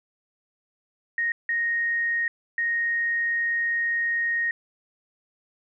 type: tone bursts at uneven times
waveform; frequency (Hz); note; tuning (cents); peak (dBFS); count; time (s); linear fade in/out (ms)
sine; 1864.7; A#6; 0; -22; 3; 1.18-1.32 / 1.49-2.28 / 2.58-4.51; 2
effects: none